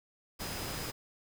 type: tone in noise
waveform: sine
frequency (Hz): 5010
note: D#8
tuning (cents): +11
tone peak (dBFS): -47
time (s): 0.39-0.92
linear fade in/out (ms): 20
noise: pink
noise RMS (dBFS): -39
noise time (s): 0.39-0.92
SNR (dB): -11
effects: none